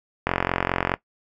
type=click train; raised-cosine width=0.5 ms; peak=-5 dBFS; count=31; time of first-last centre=0.27-0.94 s; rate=44.8 Hz; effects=noise-tail reverb RT60 0.1 s tail -18 dB re dry